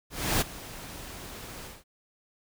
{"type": "noise with ADSR envelope", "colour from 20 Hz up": "pink", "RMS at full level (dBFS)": -24, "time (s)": [0.1, 1.84], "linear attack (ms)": 310, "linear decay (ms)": 19, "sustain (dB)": -18, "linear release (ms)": 180, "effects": []}